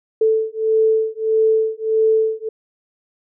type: beating tone pair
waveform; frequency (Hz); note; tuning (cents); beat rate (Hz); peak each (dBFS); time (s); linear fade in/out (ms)
sine; 439.9 / 441.5; A4 / A4; 0 / +6; 1.6; -17; 0.21-2.49; 5
effects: none